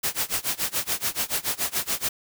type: noise with tremolo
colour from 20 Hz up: white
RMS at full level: -24 dBFS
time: 0.03-2.09 s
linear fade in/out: 10 ms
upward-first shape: sine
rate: 7 Hz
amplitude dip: 95%
effects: none